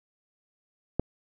click, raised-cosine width 2 ms, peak -11 dBFS, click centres 0.996 s, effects none

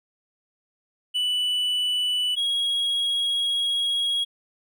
triangle tone pair in turn, 2971 / 3305 Hz, F#7 / G#7, +6 / -9 cents, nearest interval major second, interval 185 cents, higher second, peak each -20 dBFS, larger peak neither, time 1.14-2.36 / 2.36-4.25 s, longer second, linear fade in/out 20 ms, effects none

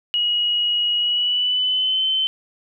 sine tone with pitch glide, 2900 to 3072 Hz, F#7 to G7, -35 to -36 cents, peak -17 dBFS, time 0.14-2.27 s, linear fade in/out 0 ms, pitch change +99 cents, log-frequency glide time 0.98-2.05 s, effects none

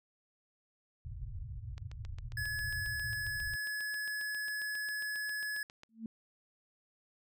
white low-pass noise, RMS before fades -43 dBFS, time 1.05-3.56 s, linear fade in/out 0 ms, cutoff 130 Hz, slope 96 dB/octave
click train, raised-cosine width 0.2 ms, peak -34 dBFS, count 31, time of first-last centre 1.78-5.834 s, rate 7.4 Hz
square tone, 1700 Hz, G#6, 40 cents sharp, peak -36 dBFS, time 2.37-5.63 s, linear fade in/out 2 ms
sine tone with exponential growth, 224.3 Hz, A3, 34 cents sharp, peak -35 dBFS, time 5.89-6.06 s, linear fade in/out 2 ms, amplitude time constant 36 ms
effects none

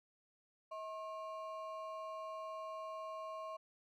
triangle ring-modulated tone, 859 Hz, A5, 42 cents flat, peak -38 dBFS, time 0.71-3.57 s, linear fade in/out 10 ms, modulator 219 Hz, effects none

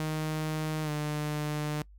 sawtooth tone with pitch glide, 155.6 to 150.13 Hz, D#3 to D3, 0 to +38 cents, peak -26 dBFS, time 0-1.82 s, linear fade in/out 2 ms, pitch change -62 cents, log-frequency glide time 0.83-0.9 s, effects noise-tail reverb RT60 0.1 s tail -22 dB re dry + added 50 Hz sine -50 dBFS peak until 1.98 s

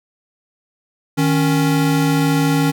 square tone pair together, 155.56 / 277.2 Hz, D#3 / C#4, 0 / 0 cents, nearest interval minor seventh, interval 1000 cents, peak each -17 dBFS, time 1.17-2.72 s, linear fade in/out 20 ms, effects none

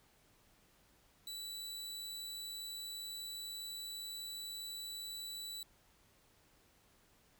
sawtooth tone, 3951 Hz, B7, in tune, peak -40 dBFS, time 1.27-5.63 s, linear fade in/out 2 ms, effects pink hiss -69 dBFS RMS until 7.39 s

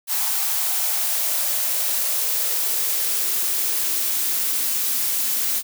blue noise with high-pass filter sweep, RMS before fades -22 dBFS, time 0.07-5.63 s, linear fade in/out 50 ms, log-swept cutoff 850 to 210 Hz, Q 3.2, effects none

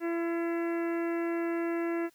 harmonic tone with a mistuned harmonic, 337.3 Hz, E4, 40 cents sharp, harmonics 1 / 2 / 3 / 4 / 5 / 6 / 7 / 8, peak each -29 / -39 / -45 / -44 / -44 / -46 / -51 / -51 dBFS, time 0-2.1 s, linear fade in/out 50 ms, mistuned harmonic 7, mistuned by -55 cents, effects white hiss -66 dBFS RMS until 2.14 s

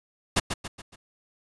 pink noise with echo, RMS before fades -21 dBFS, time 0.36-0.4 s, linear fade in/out 10 ms, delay 140 ms, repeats 4, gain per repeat -7 dB, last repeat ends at 0.96 s, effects resampled to 22050 Hz

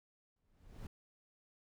brown noise with exponential growth, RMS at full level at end -44 dBFS, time 0.36-0.87 s, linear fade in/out 5 ms, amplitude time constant 110 ms, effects none

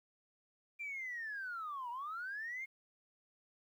sine linear two-way sweep, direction down then up, 2386 to 930 to 2169 Hz, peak -39 dBFS, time 0.79-2.66 s, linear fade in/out 20 ms, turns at 1.9 s, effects tanh soft clip ceiling -36 dBFS + 12-bit

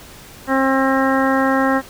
harmonic tone, 267 Hz, C4, 35 cents sharp, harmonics 1 / 2 / 3 / 4 / 5 / 6 / 7, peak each -17 / -20 / -22 / -23 / -24 / -25 / -25 dBFS, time 0.47-1.82 s, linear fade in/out 50 ms, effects pink hiss -40 dBFS RMS until 1.89 s

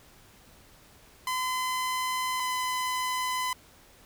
sawtooth tone pair in turn, 1020 / 1011.8 Hz, C6 / B5, -44 / +42 cents, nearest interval unison, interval 14 cents, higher first, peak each -24 dBFS, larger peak neither, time 1.27-2.4 / 2.4-3.53 s, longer neither, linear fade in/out 2 ms, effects pink hiss -56 dBFS RMS until 4.05 s

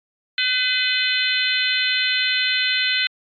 harmonic tone with a mistuned harmonic, 506 Hz, B4, 42 cents sharp, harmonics 3 / 4 / 5 / 6 / 7 / 8, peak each -25 / -25 / -25 / -25 / -25 / -25 dBFS, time 0.38-3.07 s, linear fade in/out 2 ms, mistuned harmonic 8, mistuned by +20 cents, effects AAC 64 kbps

